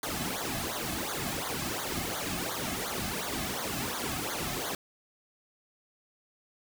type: noise with flanger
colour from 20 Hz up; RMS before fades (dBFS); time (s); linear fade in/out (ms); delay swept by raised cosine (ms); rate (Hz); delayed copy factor
pink; -34; 0.03-4.75; 2; 0.37 to 2.17; 2.8; -1
effects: none